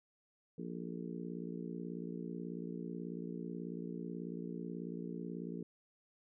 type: harmonic tone with a mistuned harmonic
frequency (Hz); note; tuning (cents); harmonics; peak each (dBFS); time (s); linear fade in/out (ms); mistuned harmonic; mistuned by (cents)
58.27; A#1; 0; 3 / 4 / 5 / 6 / 7 / 8; -44 / -46 / -48 / -50 / -51 / -52; 0.58-5.63; 5; 8; -69
effects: none